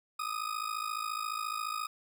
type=ring-modulated tone; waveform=40% pulse; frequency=1244.5 Hz; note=D#6; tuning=in tune; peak=-30 dBFS; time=0.19-1.87 s; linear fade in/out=5 ms; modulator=27.2 Hz; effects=none